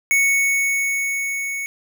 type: tone with level ramp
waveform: square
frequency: 2217 Hz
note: C#7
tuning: in tune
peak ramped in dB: -14 to -25 dBFS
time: 0.11-1.66 s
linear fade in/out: 0 ms
effects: none